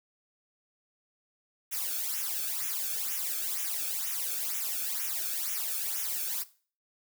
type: noise with flanger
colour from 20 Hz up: blue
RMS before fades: -33 dBFS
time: 1.71-6.44 s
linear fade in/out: 20 ms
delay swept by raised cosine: 0.22 to 1.04 ms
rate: 2.1 Hz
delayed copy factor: -1
effects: noise-tail reverb RT60 0.4 s tail -17 dB re dry